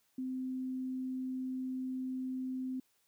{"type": "tone", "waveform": "sine", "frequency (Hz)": 258.3, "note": "C4", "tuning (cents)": -22, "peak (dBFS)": -35, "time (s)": [0.18, 2.8], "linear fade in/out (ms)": 5, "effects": ["white hiss -74 dBFS RMS until 3.07 s"]}